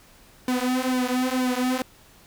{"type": "tone with flanger", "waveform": "sawtooth", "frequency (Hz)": 253.6, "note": "B3", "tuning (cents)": 46, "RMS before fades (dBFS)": -24, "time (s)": [0.48, 1.82], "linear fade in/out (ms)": 2, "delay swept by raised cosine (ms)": [1.5, 6], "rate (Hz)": 2.1, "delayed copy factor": -0.9, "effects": ["pink hiss -53 dBFS RMS until 2.26 s"]}